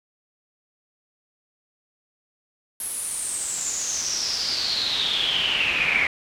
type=noise with band-pass filter sweep; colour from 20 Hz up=brown; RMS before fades=-25 dBFS; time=2.8-6.07 s; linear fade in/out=2 ms; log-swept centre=11000 to 2200 Hz; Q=9.4; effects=none